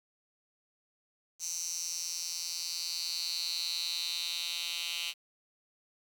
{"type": "tone with high-pass filter sweep", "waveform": "10% pulse", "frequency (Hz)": 170, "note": "F3", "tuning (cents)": -46, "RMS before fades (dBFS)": -36, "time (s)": [1.39, 5.14], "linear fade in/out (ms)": 50, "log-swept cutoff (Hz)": [6100, 3200], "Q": 5.3, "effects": ["9-bit"]}